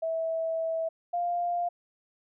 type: tone pair in turn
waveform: sine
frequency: 652 / 699.2 Hz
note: E5 / F5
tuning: -19 / +2 cents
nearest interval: minor second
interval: 121 cents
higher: second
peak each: -27 / -26 dBFS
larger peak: second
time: 0.02-0.89 / 1.13-1.69 s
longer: first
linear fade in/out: 10 ms
effects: none